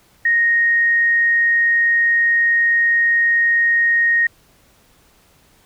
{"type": "tone", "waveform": "sine", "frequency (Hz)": 1864.7, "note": "A#6", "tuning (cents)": 0, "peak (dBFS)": -12, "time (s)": [0.25, 4.27], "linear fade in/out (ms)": 5, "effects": ["pink hiss -54 dBFS RMS until 5.65 s"]}